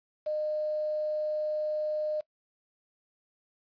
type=tone with quantisation; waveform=sine; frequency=610 Hz; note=D#5; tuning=34 cents flat; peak=-28 dBFS; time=0.26-2.21 s; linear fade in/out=10 ms; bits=8; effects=noise-tail reverb RT60 0.1 s tail -21 dB re dry + resampled to 11025 Hz